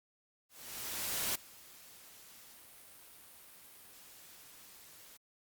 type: noise with ADSR envelope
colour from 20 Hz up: white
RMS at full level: -34 dBFS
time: 0.49-5.17 s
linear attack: 860 ms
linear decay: 9 ms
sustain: -22 dB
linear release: 4 ms
effects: Opus 48 kbps